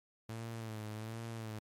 sawtooth tone with vibrato, 111 Hz, A2, 16 cents sharp, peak -37 dBFS, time 0.29-1.59 s, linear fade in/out 5 ms, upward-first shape sine, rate 1.3 Hz, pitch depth 63 cents each way, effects MP3 64 kbps

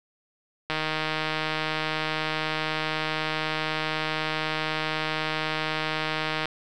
click train, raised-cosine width 0.3 ms, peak -11 dBFS, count 899, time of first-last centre 0.7-6.456 s, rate 156 Hz, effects none

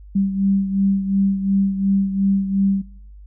sine beating tone pair, 195.2 / 198 Hz, G3 / G3, -7 / +18 cents, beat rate 2.8 Hz, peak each -17 / -23 dBFS, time 0.15-2.82 s, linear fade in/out 10 ms, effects noise-tail reverb RT60 0.7 s tail -22 dB re dry + added 50 Hz sine -38 dBFS peak until 3.26 s

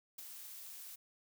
blue noise with ADSR envelope, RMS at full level -43 dBFS, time 0.18-0.96 s, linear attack 11 ms, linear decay 5 ms, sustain -7 dB, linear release 12 ms, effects none

